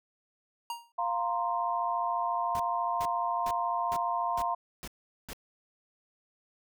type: tone with exponential decay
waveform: square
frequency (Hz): 939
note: A#5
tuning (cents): +12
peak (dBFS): -31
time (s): 0.7-0.92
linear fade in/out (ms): 2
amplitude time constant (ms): 47
type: chord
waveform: sine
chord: F suspended fourth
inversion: none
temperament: equal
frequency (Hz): 698.5 / 932.3 / 1046.5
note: F5 / Bb5 / C6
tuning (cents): 0 / 0 / 0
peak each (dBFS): -32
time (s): 0.98-4.55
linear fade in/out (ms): 10
type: noise bursts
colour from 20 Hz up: pink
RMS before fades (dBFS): -41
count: 7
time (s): 2.55-5.332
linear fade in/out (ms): 0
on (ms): 46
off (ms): 410
effects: none